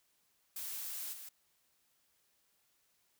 blue noise with level steps, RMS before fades -42 / -49 dBFS, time 0.56-1.29 s, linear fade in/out 5 ms, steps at 1.12 s, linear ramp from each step 20 ms, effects white hiss -75 dBFS RMS until 3.19 s

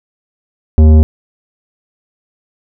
sine tone with tanh clipping, 77.78 Hz, D#2, in tune, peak -4 dBFS, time 0.78-1.03 s, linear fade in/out 0 ms, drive 13 dB, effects none

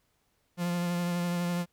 45% pulse tone with vibrato, 174.61 Hz, F3, in tune, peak -28 dBFS, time 0.57-1.66 s, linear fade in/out 50 ms, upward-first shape triangle, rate 12 Hz, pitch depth 22 cents each way, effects pink hiss -73 dBFS RMS until 1.72 s

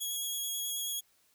10% pulse tone with vibrato, 3322 Hz, G#7, in tune, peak -26 dBFS, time 0-1.01 s, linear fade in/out 20 ms, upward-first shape square, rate 9.2 Hz, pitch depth 12 cents each way, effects white hiss -69 dBFS RMS until 1.34 s

